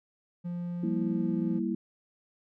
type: tone with pitch glide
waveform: triangle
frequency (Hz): 174.61 to 173.2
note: F3 to F3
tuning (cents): 0 to -14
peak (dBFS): -30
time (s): 0.44-1.6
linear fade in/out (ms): 20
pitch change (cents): -14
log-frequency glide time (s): 1-1.39
type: chord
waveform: sine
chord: E diminished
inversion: first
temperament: equal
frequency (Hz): 196 / 233.1 / 329.6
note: G3 / Bb3 / E4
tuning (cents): 0 / 0 / 0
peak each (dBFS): -32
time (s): 0.83-1.75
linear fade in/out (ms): 5
effects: none